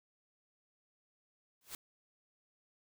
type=noise with exponential growth; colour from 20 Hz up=white; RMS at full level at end=-40 dBFS; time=1.61-1.75 s; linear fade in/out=2 ms; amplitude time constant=30 ms; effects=none